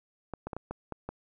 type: clicks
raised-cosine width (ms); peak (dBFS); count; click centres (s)
1; -22; 7; 0.337 / 0.47 / 0.532 / 0.566 / 0.71 / 0.923 / 1.09
effects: none